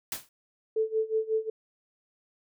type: noise with exponential decay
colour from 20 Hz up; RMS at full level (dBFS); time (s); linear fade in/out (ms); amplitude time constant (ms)
white; -29; 0.12-0.29; 2; 36
type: tone with tremolo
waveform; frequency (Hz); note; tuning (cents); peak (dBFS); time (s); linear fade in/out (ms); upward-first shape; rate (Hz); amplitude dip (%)
sine; 440; A4; 0; -22; 0.76-1.5; 5; sine; 5.5; 90
effects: none